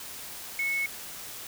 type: tone in noise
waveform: sine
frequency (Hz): 2199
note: C#7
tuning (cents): -14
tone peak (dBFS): -26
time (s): 0.59-0.86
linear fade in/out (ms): 2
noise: white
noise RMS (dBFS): -41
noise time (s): 0-1.47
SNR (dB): +12
effects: none